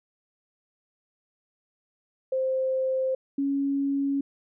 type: tone pair in turn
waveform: sine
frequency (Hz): 523.3 / 277.9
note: C5 / C#4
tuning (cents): 0 / +4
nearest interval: major seventh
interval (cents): 1096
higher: first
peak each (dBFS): -23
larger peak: neither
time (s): 2.32-3.15 / 3.38-4.21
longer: neither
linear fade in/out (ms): 5
effects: none